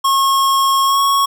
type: tone with pitch glide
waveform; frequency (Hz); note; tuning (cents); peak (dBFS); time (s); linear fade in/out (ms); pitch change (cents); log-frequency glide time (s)
square; 1087 to 1105.4; C#6 to C#6; -34 to -5; -12; 0.04-1.26; 10; +29; 0.85-0.99
effects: none